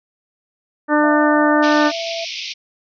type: harmonic tone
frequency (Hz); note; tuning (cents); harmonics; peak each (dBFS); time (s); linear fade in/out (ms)
299.1; D4; +32; 1 / 2 / 3 / 4 / 5 / 6; -15 / -18 / -20 / -21 / -22 / -23; 0.88-1.92; 50
type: tone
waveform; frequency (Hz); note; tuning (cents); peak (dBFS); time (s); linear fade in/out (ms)
sine; 668; E5; +23; -24; 1.03-2.25; 10
type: band-pass noise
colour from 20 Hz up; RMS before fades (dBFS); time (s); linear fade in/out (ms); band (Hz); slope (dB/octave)
pink; -28; 1.62-2.54; 20; 2200 to 5800; 96
effects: none